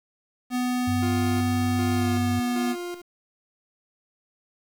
square tone with pitch glide, 248.8 to 244.4 Hz, B3 to B3, +13 to -18 cents, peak -24 dBFS, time 0.5-2.76 s, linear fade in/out 50 ms, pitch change -31 cents, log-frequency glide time 1.94-2.1 s
sine tone, 97.2 Hz, G2, 14 cents flat, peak -25 dBFS, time 0.87-2.4 s, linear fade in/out 10 ms
40% pulse tone with tremolo, 351.7 Hz, F4, 12 cents sharp, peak -30 dBFS, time 1.02-3.02 s, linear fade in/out 10 ms, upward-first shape square, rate 1.3 Hz, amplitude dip 65%
effects 9-bit

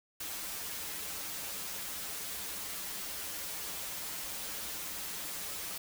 white noise with comb filter, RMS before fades -40 dBFS, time 0.2-5.78 s, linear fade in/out 5 ms, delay 8.1 ms, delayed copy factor -1, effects none

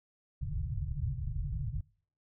white low-pass noise, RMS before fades -35 dBFS, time 0.41-1.81 s, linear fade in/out 2 ms, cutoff 150 Hz, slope 96 dB/octave, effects noise-tail reverb RT60 0.5 s tail -23 dB re dry

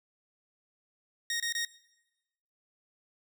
15% pulse tone bursts, 1864.7 Hz, A#6, in tune, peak -24 dBFS, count 3, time 1.3-1.65 s, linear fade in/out 2 ms, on 100 ms, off 25 ms, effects noise-tail reverb RT60 1.0 s tail -20 dB re dry

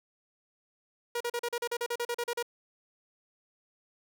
sawtooth tone bursts, 476.9 Hz, A#4, 39 cents sharp, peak -26 dBFS, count 14, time 1.15-2.427 s, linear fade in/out 5 ms, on 55 ms, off 39 ms, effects none

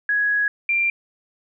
sine tone pair in turn, 1668 / 2374 Hz, G#6 / D7, +7 / +18 cents, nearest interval tritone, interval 611 cents, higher second, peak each -17 dBFS, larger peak neither, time 0.09-0.48 / 0.69-0.9 s, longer first, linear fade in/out 2 ms, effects none

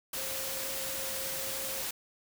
sine tone in noise, 534 Hz, C5, 35 cents sharp, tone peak -43 dBFS, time 0.17-1.82 s, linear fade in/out 5 ms, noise white, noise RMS -36 dBFS, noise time 0.13-1.91 s, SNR -10 dB, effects none

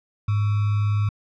sine tone with sample-and-hold, 103.83 Hz, G#2, in tune, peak -18 dBFS, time 0.28-1.09 s, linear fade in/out 5 ms, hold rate 1225 Hz, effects low-pass 3000 Hz 12 dB/octave

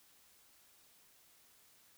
silence, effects white hiss -66 dBFS RMS until 1.97 s

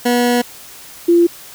20% pulse / sine tone pair in turn, 242.7 / 343.2 Hz, B3 / F4, -30 / -30 cents, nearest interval tritone, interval 600 cents, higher second, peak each -7 dBFS, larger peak neither, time 0.05-0.42 / 1.08-1.27 s, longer first, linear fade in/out 10 ms, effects white hiss -37 dBFS RMS until 1.54 s

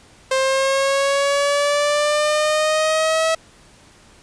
sawtooth exponential sweep, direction up, 526 to 649 Hz, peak -12 dBFS, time 0.31-3.35 s, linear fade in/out 5 ms, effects pink hiss -49 dBFS RMS until 4.22 s + resampled to 22050 Hz

